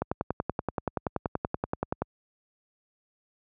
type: click train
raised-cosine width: 1 ms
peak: -13 dBFS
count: 22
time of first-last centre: 0.02-2.02 s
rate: 10.5 Hz
effects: high-pass 60 Hz 12 dB/octave